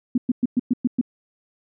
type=tone bursts; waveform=sine; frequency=246.9 Hz; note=B3; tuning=in tune; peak=-15 dBFS; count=7; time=0.15-1.013 s; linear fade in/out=5 ms; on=29 ms; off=110 ms; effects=none